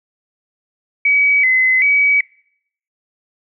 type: tone with vibrato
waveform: sine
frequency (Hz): 2153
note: C7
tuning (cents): +49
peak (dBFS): -10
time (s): 1.05-2.21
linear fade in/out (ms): 5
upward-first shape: square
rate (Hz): 1.3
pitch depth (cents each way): 94
effects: noise-tail reverb RT60 0.7 s tail -25 dB re dry